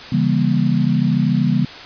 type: chord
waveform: sine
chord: C# diminished seventh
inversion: none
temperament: just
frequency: 138.59 / 166.31 / 199.57 / 239.5 Hz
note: C#3 / E3 / G3 / Bb3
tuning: 0 / +16 / +31 / +47 cents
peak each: -19 dBFS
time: 0.12-1.65 s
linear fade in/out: 5 ms
effects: white hiss -34 dBFS RMS until 1.85 s + resampled to 11025 Hz